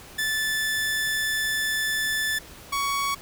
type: tone pair in turn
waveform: sawtooth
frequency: 1750 / 1119.6 Hz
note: A6 / C#6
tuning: -10 / +17 cents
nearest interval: minor sixth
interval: 773 cents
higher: first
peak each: -20 dBFS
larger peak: neither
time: 0.18-2.39 / 2.72-3.15 s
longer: first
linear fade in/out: 10 ms
effects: pink hiss -45 dBFS RMS until 3.21 s